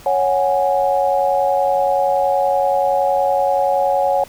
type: chord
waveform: sine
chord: C# suspended fourth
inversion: none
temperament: equal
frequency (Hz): 554.4 / 740 / 830.6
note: C#5 / F#5 / G#5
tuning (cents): 0 / 0 / 0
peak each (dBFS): -17 / -18 / -19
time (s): 0.06-4.24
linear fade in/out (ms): 2
effects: pink hiss -42 dBFS RMS until 4.28 s